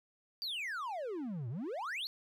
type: exponential two-way sweep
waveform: triangle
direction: down then up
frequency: 4800 to 109.2 to 4539 Hz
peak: -35 dBFS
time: 0.42-2.07 s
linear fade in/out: 0 ms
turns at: 1.49 s
effects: none